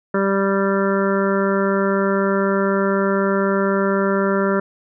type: harmonic tone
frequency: 196 Hz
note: G3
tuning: in tune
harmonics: 1 / 2 / 3 / 5 / 6 / 7 / 8 / 9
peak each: -20 / -20 / -23 / -28 / -31 / -25 / -32 / -31 dBFS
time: 0.14-4.6 s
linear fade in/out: 5 ms
effects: none